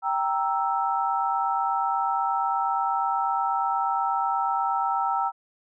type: chord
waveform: sine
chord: E diminished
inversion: first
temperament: equal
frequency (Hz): 784 / 932.3 / 1318.5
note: G5 / Bb5 / E6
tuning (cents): 0 / 0 / 0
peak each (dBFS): -26 / -27 / -27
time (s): 0.02-5.32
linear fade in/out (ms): 50
effects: none